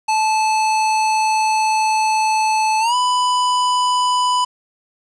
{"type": "tone with pitch glide", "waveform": "square", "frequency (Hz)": [871, 994.8], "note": ["A5", "B5"], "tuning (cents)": [-18, 12], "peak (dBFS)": -15, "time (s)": [0.08, 4.45], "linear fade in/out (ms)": 10, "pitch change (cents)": 230, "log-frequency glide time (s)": [2.8, 2.95], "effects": ["resampled to 22050 Hz", "7-bit"]}